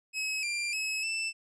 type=tone with pitch steps; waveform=sawtooth; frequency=2562 / 2379 / 2573 / 2654 Hz; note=E7 / D7 / E7 / E7; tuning=-50 / +22 / -43 / +11 cents; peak=-27 dBFS; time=0.13-1.33 s; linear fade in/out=50 ms; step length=300 ms; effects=resampled to 22050 Hz